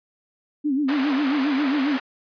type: tone with vibrato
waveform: sine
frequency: 280 Hz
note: C#4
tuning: 18 cents sharp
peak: -19 dBFS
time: 0.64-1.98 s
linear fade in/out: 20 ms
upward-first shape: sine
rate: 7.4 Hz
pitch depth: 130 cents each way
type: band-pass noise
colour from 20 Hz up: white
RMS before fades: -31 dBFS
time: 0.88-2 s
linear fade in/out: 10 ms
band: 510 to 2000 Hz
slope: 12 dB/octave
effects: resampled to 11025 Hz